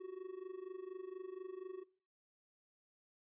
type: tone with amplitude modulation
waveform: triangle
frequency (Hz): 372.9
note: F#4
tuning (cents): +14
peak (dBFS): -39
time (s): 0-1.84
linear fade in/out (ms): 20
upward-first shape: sine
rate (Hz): 24.2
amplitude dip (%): 80
effects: noise-tail reverb RT60 0.4 s tail -21 dB re dry + resampled to 8000 Hz